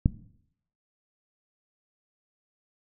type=click; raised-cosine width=5 ms; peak=-7 dBFS; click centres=0.059 s; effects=noise-tail reverb RT60 0.7 s tail -17 dB re dry